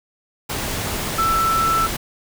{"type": "tone in noise", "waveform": "sine", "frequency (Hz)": 1327, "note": "E6", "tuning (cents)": 11, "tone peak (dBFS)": -16, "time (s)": [1.18, 1.87], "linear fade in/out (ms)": 10, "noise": "pink", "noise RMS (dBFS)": -25, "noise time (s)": [0.49, 1.97], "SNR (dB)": 6, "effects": []}